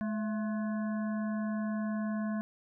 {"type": "harmonic tone with a mistuned harmonic", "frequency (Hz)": 213, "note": "G#3", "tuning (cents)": 44, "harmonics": [1, 3, 5, 7, 8], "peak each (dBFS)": [-31, -42, -46, -49, -50], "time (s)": [0.01, 2.41], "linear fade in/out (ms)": 0, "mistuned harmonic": 3, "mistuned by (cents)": 76, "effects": []}